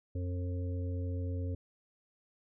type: harmonic tone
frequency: 89.3 Hz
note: F2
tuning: 39 cents sharp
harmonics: 1 / 3 / 5 / 6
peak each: -33 / -43 / -47 / -49 dBFS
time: 0.15-1.55 s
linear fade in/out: 5 ms
effects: none